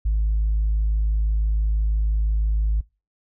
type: tone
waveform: sine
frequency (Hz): 53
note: G#1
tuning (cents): +36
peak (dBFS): -16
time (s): 0.05-2.81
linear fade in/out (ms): 10
effects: noise-tail reverb RT60 0.3 s tail -26 dB re dry + tanh soft clip ceiling -15 dBFS